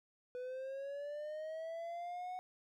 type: linear sweep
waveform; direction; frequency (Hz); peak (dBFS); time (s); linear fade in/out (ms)
triangle; up; 493.9 to 740; -39; 0.35-2.39; 0
effects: none